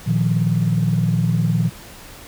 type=chord; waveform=sine; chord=Bb suspended fourth; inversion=none; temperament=just; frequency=116.54 / 155.39 / 174.81 Hz; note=Bb2 / Eb3 / F3; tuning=0 / -2 / +2 cents; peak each=-19 dBFS; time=0.06-1.7 s; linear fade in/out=20 ms; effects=tanh soft clip ceiling -7 dBFS + pink hiss -40 dBFS RMS until 2.27 s